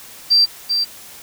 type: tone with echo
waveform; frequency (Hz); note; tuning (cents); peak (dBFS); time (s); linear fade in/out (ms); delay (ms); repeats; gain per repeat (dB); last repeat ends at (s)
sine; 4699; D8; 0; -9; 0.3-0.46; 20; 390; 1; -6; 0.85
effects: white hiss -39 dBFS RMS until 1.22 s